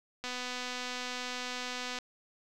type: click train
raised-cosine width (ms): 0.2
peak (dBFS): -21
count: 436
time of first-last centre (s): 0.24-1.987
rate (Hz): 249
effects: none